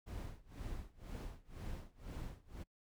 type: noise with tremolo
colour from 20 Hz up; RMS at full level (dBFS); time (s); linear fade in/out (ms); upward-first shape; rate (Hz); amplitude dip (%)
brown; -43; 0.06-2.64; 20; sine; 2; 95
effects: noise-tail reverb RT60 0.1 s tail -25 dB re dry